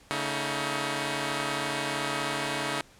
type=tone cluster; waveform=5% pulse; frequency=141 / 223.1 / 317.6 Hz; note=C#3 / A3 / D#4; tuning=+30 / +24 / +36 cents; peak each=-21 / -25 / -20 dBFS; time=0.11-2.81 s; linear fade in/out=0 ms; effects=pink hiss -56 dBFS RMS until 2.99 s + low-pass 10000 Hz 12 dB/octave